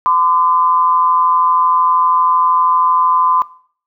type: tone pair together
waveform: sine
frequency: 1020 / 1192.8 Hz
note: C6 / D6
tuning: -44 / +27 cents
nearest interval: minor third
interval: 271 cents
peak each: -10 / -15 dBFS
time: 0.06-3.42 s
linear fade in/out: 0 ms
effects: noise-tail reverb RT60 0.5 s tail -20 dB re dry